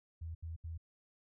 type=tone bursts; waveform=sine; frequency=82.1 Hz; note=E2; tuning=6 cents flat; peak=-40 dBFS; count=3; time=0.21-0.778 s; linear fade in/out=10 ms; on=140 ms; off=74 ms; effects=none